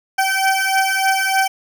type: beating tone pair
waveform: 20% pulse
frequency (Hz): 769 / 772.3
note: G5 / G5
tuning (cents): -33 / -26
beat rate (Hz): 3.3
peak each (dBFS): -13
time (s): 0.18-1.48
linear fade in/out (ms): 10
effects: none